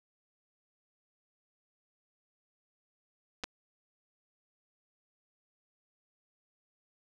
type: clicks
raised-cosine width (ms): 0.2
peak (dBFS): -19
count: 2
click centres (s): 3.437 / 3.441
effects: none